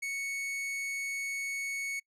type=tone; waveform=45% pulse; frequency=2217 Hz; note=C#7; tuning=in tune; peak=-33 dBFS; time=0.02-2 s; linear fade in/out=10 ms; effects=noise-tail reverb RT60 0.1 s tail -26 dB re dry + low-pass 11000 Hz 12 dB/octave